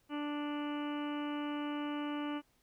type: harmonic tone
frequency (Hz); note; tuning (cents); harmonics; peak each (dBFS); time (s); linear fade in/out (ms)
293.7; D4; 0; 1 / 2 / 3 / 4 / 5 / 6 / 7 / 8 / 9 / 10; -36 / -47 / -46 / -47 / -51 / -57 / -57 / -54 / -58 / -51; 0.09-2.42; 50
effects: pink hiss -73 dBFS RMS until 2.62 s